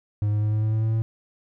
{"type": "tone with pitch steps", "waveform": "triangle", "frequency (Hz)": [104.2, 105.29, 106.39, 107.5, 108.62, 109.76, 110.91, 112.07], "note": ["G#2", "G#2", "G#2", "A2", "A2", "A2", "A2", "A2"], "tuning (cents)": [6, 24, 42, -40, -22, -4, 14, 32], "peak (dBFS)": -18, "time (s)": [0.22, 1.02], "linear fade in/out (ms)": 0, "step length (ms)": 100, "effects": []}